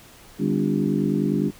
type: harmonic tone with a mistuned harmonic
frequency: 50 Hz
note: G1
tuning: 35 cents sharp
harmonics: 3 / 4 / 5 / 6 / 7 / 8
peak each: -27 / -23 / -29 / -25 / -29 / -31 dBFS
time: 0.38-1.52 s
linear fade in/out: 50 ms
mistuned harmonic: 6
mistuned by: -62 cents
effects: pink hiss -48 dBFS RMS until 1.59 s